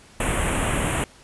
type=band-stop noise; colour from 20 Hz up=pink; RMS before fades=-23 dBFS; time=0.2-1.04 s; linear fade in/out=2 ms; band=3100 to 7600 Hz; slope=48 dB/octave; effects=pink hiss -50 dBFS RMS until 1.23 s + resampled to 24000 Hz